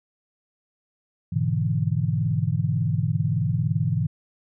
sine chord, E dominant seventh, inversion first, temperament equal, 103.83 / 123.47 / 146.83 / 164.81 Hz, G#2 / B2 / D3 / E3, 0 / 0 / 0 / 0 cents, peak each -26 dBFS, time 1.32-4.07 s, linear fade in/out 10 ms, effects none

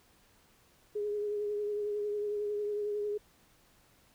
sine tone with vibrato, 415.3 Hz, G#4, in tune, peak -31 dBFS, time 0.95-3.18 s, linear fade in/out 10 ms, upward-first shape triangle, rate 11 Hz, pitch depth 29 cents each way, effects pink hiss -65 dBFS RMS until 4.14 s

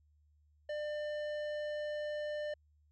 sine tone with tanh clipping, 598 Hz, D5, 31 cents sharp, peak -38 dBFS, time 0.69-2.54 s, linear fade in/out 5 ms, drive 13 dB, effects added 75 Hz sine -66 dBFS peak until 2.91 s

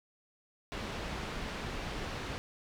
pink low-pass noise, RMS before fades -39 dBFS, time 0.72-2.38 s, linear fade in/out 0 ms, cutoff 3900 Hz, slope 12 dB/octave, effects none

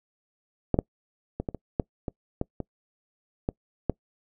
clicks, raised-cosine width 2 ms, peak -7 / -7 / -16 / -16 / -21 / -9 / -17 / -13 / -18 / -12 / -9 dBFS, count 11, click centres 0.743 / 0.789 / 1.4 / 1.488 / 1.547 / 1.798 / 2.082 / 2.414 / 2.603 / 3.489 / 3.897 s, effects noise-tail reverb RT60 0.1 s tail -25 dB re dry

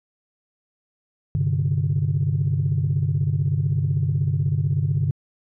sine chord, G suspended fourth, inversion none, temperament equal, 98 / 130.81 / 146.83 Hz, G2 / C3 / D3, 0 / 0 / 0 cents, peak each -23 / -23 / -21 dBFS, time 1.35-5.11 s, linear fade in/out 0 ms, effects tanh soft clip ceiling -12 dBFS

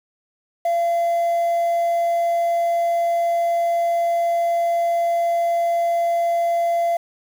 sine tone, 683 Hz, F5, 39 cents flat, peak -14 dBFS, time 0.65-6.97 s, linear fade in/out 5 ms, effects tanh soft clip ceiling -16 dBFS + 7-bit

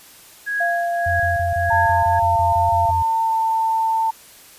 sine tone with tremolo, 1656 Hz, G#6, 5 cents flat, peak -18 dBFS, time 0.46-2.2 s, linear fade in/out 20 ms, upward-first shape triangle, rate 1.7 Hz, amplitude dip 85%
sine tone, 690 Hz, F5, 21 cents flat, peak -19 dBFS, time 0.6-2.91 s, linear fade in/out 10 ms
sine tone bursts, 87.31 Hz, F2, in tune, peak -22 dBFS, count 12, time 1.06-3.026 s, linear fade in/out 5 ms, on 140 ms, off 26 ms
sine tone with pitch glide, 901 to 894.8 Hz, A5 to A5, +41 to +29 cents, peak -16 dBFS, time 1.7-4.11 s, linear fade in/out 10 ms, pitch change -12 cents, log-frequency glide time 3.22-3.33 s
effects white hiss -45 dBFS RMS until 4.58 s + resampled to 32000 Hz

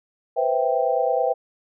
sine chord, C major seventh, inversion third, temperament equal, 493.9 / 523.3 / 659.3 / 784 Hz, B4 / C5 / E5 / G5, 0 / 0 / 0 / 0 cents, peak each -24 dBFS, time 0.36-1.34 s, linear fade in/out 20 ms, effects none

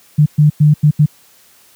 sine tone bursts at uneven times, 150 Hz, D3, 37 cents sharp, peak -5 dBFS, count 5, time 0.18-0.26 / 0.38-0.5 / 0.6-0.74 / 0.83-0.91 / 0.99-1.06 s, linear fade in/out 10 ms, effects white hiss -48 dBFS RMS until 1.75 s + high-pass 60 Hz 12 dB/octave

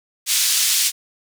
white band-pass noise, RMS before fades -18 dBFS, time 0.26-0.92 s, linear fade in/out 50 ms, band 3100 to 8800 Hz, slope 12 dB/octave, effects none

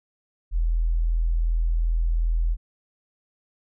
sine tone, 41.33 Hz, E1, 5 cents sharp, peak -19 dBFS, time 0.51-2.57 s, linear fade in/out 50 ms, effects none

